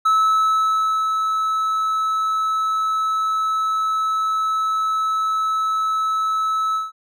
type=tone with ADSR envelope; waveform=triangle; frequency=1301 Hz; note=E6; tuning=23 cents flat; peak=-11 dBFS; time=0.05-6.92 s; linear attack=10 ms; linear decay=1000 ms; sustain=-5 dB; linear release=170 ms; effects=none